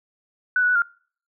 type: tone with pitch steps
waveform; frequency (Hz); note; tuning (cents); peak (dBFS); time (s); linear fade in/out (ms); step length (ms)
sine; 1490 / 1470 / 1482 / 1400; F#6 / F#6 / F#6 / F6; +12 / -12 / +2 / +4; -16; 0.56-0.82; 2; 65
effects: noise-tail reverb RT60 0.5 s tail -25 dB re dry